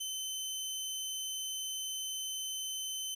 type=tone; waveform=20% pulse; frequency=3064 Hz; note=G7; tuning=40 cents flat; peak=-31 dBFS; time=0-3.15 s; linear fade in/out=10 ms; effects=none